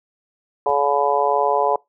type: harmonic tone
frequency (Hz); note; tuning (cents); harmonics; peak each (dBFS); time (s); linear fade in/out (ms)
142.4; C#3; +47; 3 / 4 / 5 / 6 / 7; -22 / -22 / -22 / -22 / -22; 0.66-1.76; 2
type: noise with exponential decay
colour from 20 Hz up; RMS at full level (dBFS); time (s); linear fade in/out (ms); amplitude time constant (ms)
brown; -38; 0.69-0.77; 2; 16
effects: noise-tail reverb RT60 0.2 s tail -25 dB re dry